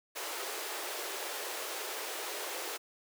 pink high-pass noise, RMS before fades -39 dBFS, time 0.15-2.78 s, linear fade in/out 20 ms, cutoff 360 Hz, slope 48 dB/octave, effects none

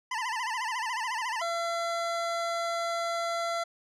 25% pulse tone with vibrato, 947 Hz, A#5, 27 cents sharp, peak -26 dBFS, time 0.11-1.42 s, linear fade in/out 5 ms, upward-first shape sine, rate 14 Hz, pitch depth 150 cents each way
25% pulse tone, 678 Hz, E5, 49 cents sharp, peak -25 dBFS, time 1.41-3.64 s, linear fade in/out 10 ms
effects low-pass 7000 Hz 12 dB/octave

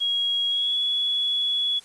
sine tone with pitch glide, 3300 to 3383 Hz, G#7 to G#7, -12 to +31 cents, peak -21 dBFS, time 0-1.8 s, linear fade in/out 20 ms, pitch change +43 cents, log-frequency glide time 0.5-0.77 s, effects white hiss -51 dBFS RMS until 1.84 s + resampled to 24000 Hz

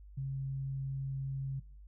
sine tone, 135.3 Hz, C#3, 42 cents flat, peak -34 dBFS, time 0.17-1.6 s, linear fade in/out 10 ms, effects noise-tail reverb RT60 0.4 s tail -18 dB re dry + added 50 Hz sine -50 dBFS peak until 1.87 s

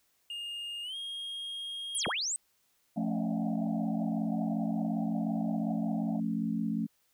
triangle tone with pitch glide, 2831 to 3252 Hz, F7 to G#7, +23 to -37 cents, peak -35 dBFS, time 0.3-2.12 s, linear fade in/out 2 ms, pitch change +240 cents, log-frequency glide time 0.83-0.96 s
sine linear two-way sweep, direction down then up, 11175 to 103.83 to 8490 Hz, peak -30 dBFS, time 1.95-2.36 s, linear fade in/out 0 ms, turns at 2.07 s
sine chord, F augmented, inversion none, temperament equal, 174.61 / 220 / 277.2 Hz, F3 / A3 / C#4, 0 / 0 / 0 cents, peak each -35 / -31 / -36 dBFS, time 2.96-6.87 s, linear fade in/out 20 ms
pink band-pass noise, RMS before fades -43 dBFS, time 2.96-6.2 s, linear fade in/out 10 ms, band 610 to 780 Hz, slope 96 dB/octave
effects white hiss -72 dBFS RMS until 7.13 s

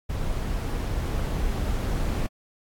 brown noise with level ramp, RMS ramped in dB -28 to -25 dBFS, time 0.09-2.27 s, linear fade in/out 10 ms, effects AAC 64 kbps

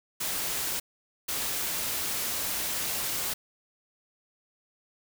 white noise bursts at uneven times, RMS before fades -31 dBFS, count 2, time 0.2-0.8 / 1.28-3.34 s, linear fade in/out 10 ms, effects none

